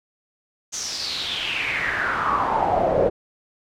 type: noise with band-pass filter sweep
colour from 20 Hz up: brown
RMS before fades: -23 dBFS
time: 0.72-3.1 s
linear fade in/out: 20 ms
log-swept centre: 6500 to 500 Hz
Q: 5.9
effects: none